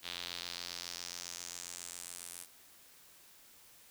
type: tone with band-pass filter sweep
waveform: square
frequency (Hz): 43.67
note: F1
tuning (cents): +1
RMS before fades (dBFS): -45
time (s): 0.02-2.47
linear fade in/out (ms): 50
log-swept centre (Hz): 3600 to 10000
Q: 2.6
effects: white hiss -60 dBFS RMS until 3.9 s